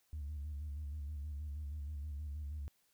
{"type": "tone with vibrato", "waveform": "sine", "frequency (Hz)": 73.6, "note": "D2", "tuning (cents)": 4, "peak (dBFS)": -38, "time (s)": [0.13, 2.68], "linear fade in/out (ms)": 0, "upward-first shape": "square", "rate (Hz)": 6.3, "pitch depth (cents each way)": 63, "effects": ["tanh soft clip ceiling -37 dBFS", "white hiss -75 dBFS RMS until 2.93 s"]}